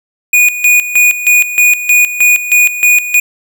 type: tone with tremolo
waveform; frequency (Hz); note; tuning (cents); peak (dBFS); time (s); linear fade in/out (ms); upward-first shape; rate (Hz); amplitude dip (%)
square; 2460; D#7; -20; -5; 0.33-3.2; 5; square; 3.2; 75
effects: none